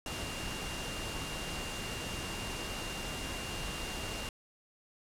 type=tone in noise; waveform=sine; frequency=2794 Hz; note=F7; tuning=in tune; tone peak=-44 dBFS; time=0.06-4.29 s; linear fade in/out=2 ms; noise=pink; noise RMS=-39 dBFS; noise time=0.06-4.29 s; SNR=-8 dB; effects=low-pass 10000 Hz 12 dB/octave